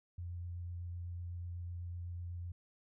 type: tone with vibrato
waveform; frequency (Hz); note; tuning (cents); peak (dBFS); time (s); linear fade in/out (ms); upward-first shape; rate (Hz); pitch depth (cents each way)
sine; 87.31; F2; 0; -40; 0.18-2.52; 5; sine; 8; 12
effects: none